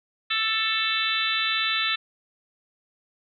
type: harmonic tone with a mistuned harmonic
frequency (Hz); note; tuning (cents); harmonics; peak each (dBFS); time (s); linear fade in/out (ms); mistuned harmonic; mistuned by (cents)
441.8; A4; +7; 3 / 4 / 5 / 6 / 7 / 8 / 9; -30 / -30 / -32 / -29 / -34 / -28 / -30; 0.3-1.96; 10; 9; -15
effects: none